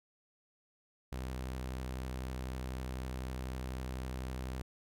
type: tone with vibrato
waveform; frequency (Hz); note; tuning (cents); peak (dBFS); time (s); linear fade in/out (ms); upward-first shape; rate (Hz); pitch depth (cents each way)
sawtooth; 64; C2; -38; -34; 1.12-4.62; 5; sine; 12; 33
effects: none